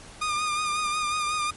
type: tone with vibrato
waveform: sawtooth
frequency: 1217 Hz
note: D#6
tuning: 39 cents flat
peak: -21 dBFS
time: 0.21-1.51 s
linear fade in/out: 10 ms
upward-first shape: sine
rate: 5.5 Hz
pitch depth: 35 cents each way
effects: pink hiss -46 dBFS RMS until 1.56 s + MP3 48 kbps